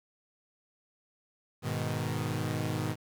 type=chord; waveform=sawtooth; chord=G# minor; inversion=none; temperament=equal with one note detuned; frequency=103.83 / 124.11 / 155.56 Hz; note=G#2 / B2 / D#3; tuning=0 / +9 / 0 cents; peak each=-31 dBFS; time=1.62-2.96 s; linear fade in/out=50 ms; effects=10-bit